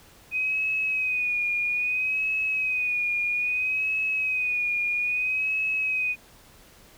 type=tone with vibrato; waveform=sine; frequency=2500 Hz; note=D#7; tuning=8 cents sharp; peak=-23 dBFS; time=0.31-6.16 s; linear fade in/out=50 ms; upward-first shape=sine; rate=0.61 Hz; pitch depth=51 cents each way; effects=pink hiss -53 dBFS RMS until 6.97 s